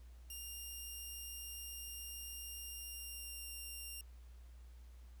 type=tone with pitch glide; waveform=5% pulse; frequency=2807 to 2786 Hz; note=F7 to F7; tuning=+8 to -5 cents; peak=-38 dBFS; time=0.3-4.01 s; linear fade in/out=2 ms; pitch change=-13 cents; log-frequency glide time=2.58-3.47 s; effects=added 60 Hz sine -53 dBFS peak until 5.2 s + pink hiss -71 dBFS RMS until 5.2 s

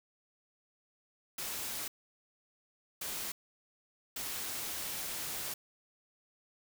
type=noise bursts at uneven times; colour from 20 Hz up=white; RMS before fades=-39 dBFS; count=3; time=1.38-1.88 / 3.01-3.32 / 4.16-5.54 s; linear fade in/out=5 ms; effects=none

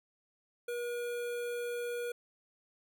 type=tone with notch filter; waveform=square; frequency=480.5 Hz; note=B4; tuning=48 cents flat; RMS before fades=-37 dBFS; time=0.68-2.12 s; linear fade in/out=5 ms; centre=5200 Hz; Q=1.3; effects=none

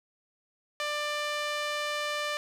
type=tone with band-pass filter; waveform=sawtooth; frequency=593 Hz; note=D5; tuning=17 cents sharp; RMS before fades=-32 dBFS; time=0.8-2.37 s; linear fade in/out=0 ms; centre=2500 Hz; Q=0.67; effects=none

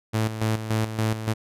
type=tone with tremolo; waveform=sawtooth; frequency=110 Hz; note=A2; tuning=in tune; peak=-17 dBFS; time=0.13-1.34 s; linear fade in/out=20 ms; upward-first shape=square; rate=3.5 Hz; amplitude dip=65%; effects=resampled to 32000 Hz

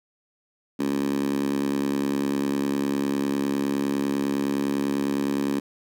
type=tone with high-pass filter; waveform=10% pulse; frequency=69.9 Hz; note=C#2; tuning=15 cents sharp; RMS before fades=-25 dBFS; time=0.79-5.6 s; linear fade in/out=10 ms; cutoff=250 Hz; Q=3.7; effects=none

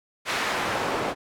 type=noise with band-pass filter sweep; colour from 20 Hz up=pink; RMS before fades=-27 dBFS; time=0.25-1.15 s; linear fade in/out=50 ms; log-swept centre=1900 to 600 Hz; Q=0.71; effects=none

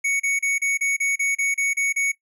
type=tone bursts; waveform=square; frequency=2227 Hz; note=C#7; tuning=7 cents sharp; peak=-20 dBFS; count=11; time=0.04-2.12 s; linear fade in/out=10 ms; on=160 ms; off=32 ms; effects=noise-tail reverb RT60 0.1 s tail -18 dB re dry + low-pass 12000 Hz 12 dB/octave

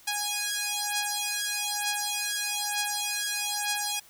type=beating tone pair; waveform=5% pulse; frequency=826 / 827.1 Hz; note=G#5 / G#5; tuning=-10 / -7 cents; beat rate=1.1 Hz; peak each=-19 dBFS; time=0.07-4 s; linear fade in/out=10 ms; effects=white hiss -55 dBFS RMS until 4.09 s

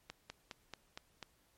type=slowing click train; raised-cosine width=0.2 ms; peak=-27 dBFS; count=6; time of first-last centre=0.1-1.227 s; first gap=200 ms; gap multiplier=1.06; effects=pink hiss -72 dBFS RMS until 1.57 s + MP3 64 kbps

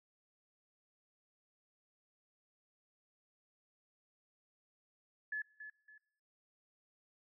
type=tone with echo; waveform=sine; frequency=1716 Hz; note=A6; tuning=44 cents flat; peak=-36 dBFS; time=5.32-5.42 s; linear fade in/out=5 ms; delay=280 ms; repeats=2; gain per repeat=-10 dB; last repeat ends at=5.98 s; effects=noise-tail reverb RT60 0.9 s tail -22 dB re dry

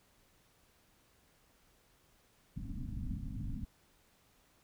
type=low-pass noise; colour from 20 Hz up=pink; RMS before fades=-40 dBFS; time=2.56-3.65 s; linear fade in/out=5 ms; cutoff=280 Hz; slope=96 dB/octave; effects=pink hiss -69 dBFS RMS until 4.63 s

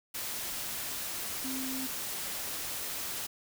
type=tone in noise; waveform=sine; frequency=262.5 Hz; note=C4; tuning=6 cents sharp; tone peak=-36 dBFS; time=1.44-1.87 s; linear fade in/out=10 ms; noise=white; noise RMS=-37 dBFS; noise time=0.14-3.27 s; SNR=-2 dB; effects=none

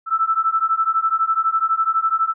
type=beating tone pair; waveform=sine; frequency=1315 / 1327 Hz; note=E6 / E6; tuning=-5 / +11 cents; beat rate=12 Hz; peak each=-19 dBFS; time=0.06-2.34 s; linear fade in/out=50 ms; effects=none

